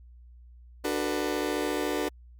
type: chord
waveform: 35% pulse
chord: B minor seventh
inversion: first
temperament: just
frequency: 296.3 / 370.4 / 444.5 / 493.9 Hz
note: D4 / F#4 / A4 / B4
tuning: +15 / +2 / +18 / 0 cents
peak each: -30 / -31 / -32 / -33 dBFS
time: 0.84-2.09 s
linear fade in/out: 10 ms
effects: added 60 Hz sine -48 dBFS peak until 2.39 s + Opus 48 kbps